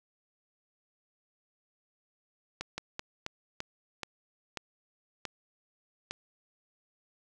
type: slowing click train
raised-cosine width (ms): 0.2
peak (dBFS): -18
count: 9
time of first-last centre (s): 2.61-6.11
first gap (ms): 170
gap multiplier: 1.26
effects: none